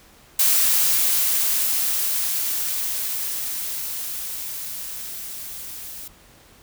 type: noise with level ramp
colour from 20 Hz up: blue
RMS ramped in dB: -17 to -36 dBFS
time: 0.39-6.08 s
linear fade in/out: 5 ms
effects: pink hiss -51 dBFS RMS until 6.62 s